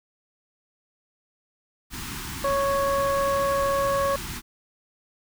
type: band-stop noise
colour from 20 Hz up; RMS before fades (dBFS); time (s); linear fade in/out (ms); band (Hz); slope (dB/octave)
pink; -34; 1.9-4.42; 50; 370 to 850; 48
type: harmonic tone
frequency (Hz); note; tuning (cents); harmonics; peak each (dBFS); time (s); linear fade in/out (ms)
554.4; C#5; 0; 1 / 2 / 3; -23 / -25 / -36; 2.44-4.16; 5
effects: none